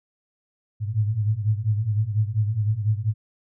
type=tone cluster; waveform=sine; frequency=104 / 108.3 / 114 Hz; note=G#2 / A2 / A#2; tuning=+3 / -27 / -38 cents; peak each=-23 / -26 / -26 dBFS; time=0.8-3.14 s; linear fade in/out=50 ms; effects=none